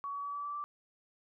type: tone with pitch steps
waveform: sine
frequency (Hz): 1126 / 1134.5 / 1143 / 1151.7 / 1160.3 / 1169.1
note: C#6 / C#6 / D6 / D6 / D6 / D6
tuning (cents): +27 / +40 / -47 / -34 / -21 / -8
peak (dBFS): -36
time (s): 0.04-0.64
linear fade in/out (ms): 0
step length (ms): 100
effects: none